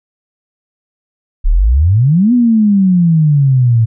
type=exponential two-way sweep; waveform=sine; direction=up then down; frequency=32.7 to 249.7 to 110.6 Hz; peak=-6 dBFS; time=1.44-3.86 s; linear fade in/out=20 ms; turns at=2.33 s; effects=none